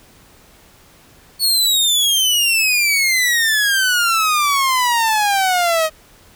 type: exponential sweep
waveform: sawtooth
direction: down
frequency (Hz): 4435 to 622.3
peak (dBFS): -10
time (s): 1.39-5.9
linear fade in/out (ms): 50
effects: pink hiss -48 dBFS RMS until 6.35 s